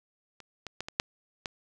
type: clicks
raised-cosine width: 0.2 ms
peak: -30 / -21 / -17 / -20 / -7 / -16 dBFS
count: 6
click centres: 0.403 / 0.667 / 0.806 / 0.885 / 0.999 / 1.458 s
effects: none